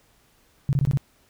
sine tone bursts, 138.59 Hz, C#3, in tune, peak -17 dBFS, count 5, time 0.69-0.973 s, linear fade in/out 0 ms, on 39 ms, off 22 ms, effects pink hiss -61 dBFS RMS until 1.29 s

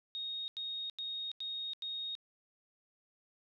sine tone bursts, 3729 Hz, A#7, in tune, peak -37 dBFS, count 5, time 0.15-2.152 s, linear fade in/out 0 ms, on 330 ms, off 88 ms, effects none

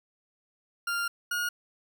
40% pulse tone pair in turn, 1396.9 / 1435.3 Hz, F6 / F6, 0 / +47 cents, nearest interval unison, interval 47 cents, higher second, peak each -27 / -27 dBFS, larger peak neither, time 0.87-1.08 / 1.31-1.49 s, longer first, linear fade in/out 5 ms, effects none

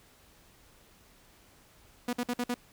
sawtooth tone bursts, 243.9 Hz, B3, 21 cents flat, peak -25 dBFS, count 5, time 2.08-2.543 s, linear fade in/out 5 ms, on 51 ms, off 52 ms, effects pink hiss -60 dBFS RMS until 2.72 s

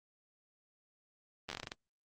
slowing click train, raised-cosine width 0.2 ms, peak -22 dBFS, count 10, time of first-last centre 1.49-1.719 s, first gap 11 ms, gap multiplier 1.2, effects Opus 24 kbps

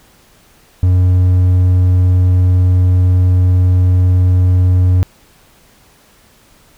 triangle tone, 91 Hz, F#2, 28 cents flat, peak -5 dBFS, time 0.83-5.03 s, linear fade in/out 0 ms, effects pink hiss -48 dBFS RMS until 6.77 s

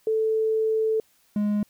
sine / triangle tone pair in turn, 440 / 207.7 Hz, A4 / G#3, 0 / 0 cents, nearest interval octave + minor second, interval 1300 cents, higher first, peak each -20 / -19 dBFS, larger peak second, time 0.07-1 / 1.36-1.63 s, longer first, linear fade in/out 2 ms, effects white hiss -63 dBFS RMS until 1.69 s

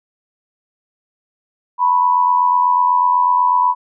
sine tone with amplitude modulation, 987.8 Hz, B5, in tune, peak -8 dBFS, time 1.78-3.75 s, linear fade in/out 50 ms, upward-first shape sine, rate 88.1 Hz, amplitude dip 60%, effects none

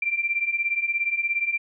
sine beating tone pair, 2349 / 2366 Hz, D7 / D7, 0 / +12 cents, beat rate 17 Hz, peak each -27 / -24 dBFS, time 0.02-1.58 s, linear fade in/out 5 ms, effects none

